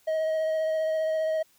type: tone with vibrato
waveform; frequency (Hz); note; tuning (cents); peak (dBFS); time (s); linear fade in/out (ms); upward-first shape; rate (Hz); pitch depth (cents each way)
triangle; 633; D#5; +30; -22; 0.07-1.43; 10; sine; 15; 14
effects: white hiss -63 dBFS RMS until 1.58 s